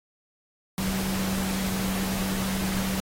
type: tone in noise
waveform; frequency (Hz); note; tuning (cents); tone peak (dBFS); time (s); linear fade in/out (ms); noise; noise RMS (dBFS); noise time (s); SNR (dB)
sine; 190.7; G3; -47; -27; 0.78-3; 0; pink; -32; 0.78-3; +2
effects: AAC 48 kbps